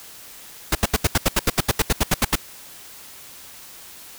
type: noise bursts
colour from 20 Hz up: pink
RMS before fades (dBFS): -17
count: 16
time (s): 0.72-2.356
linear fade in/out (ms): 5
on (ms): 31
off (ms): 76
effects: white hiss -42 dBFS RMS until 4.18 s